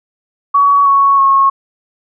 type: tone with pitch steps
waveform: sine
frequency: 1128 / 1109.9 / 1092.1 Hz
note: C#6 / C#6 / C#6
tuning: +30 / +2 / -26 cents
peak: -6 dBFS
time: 0.54-1.5 s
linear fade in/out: 10 ms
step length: 320 ms
effects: none